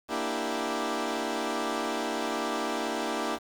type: chord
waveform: 15% pulse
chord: E half-diminished seventh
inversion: second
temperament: equal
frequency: 233.1 / 293.7 / 329.6 / 392 Hz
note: Bb3 / D4 / E4 / G4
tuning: 0 / 0 / 0 / 0 cents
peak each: -28 dBFS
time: 0.08-3.39 s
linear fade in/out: 50 ms
effects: low-pass 8000 Hz 12 dB/octave + 8-bit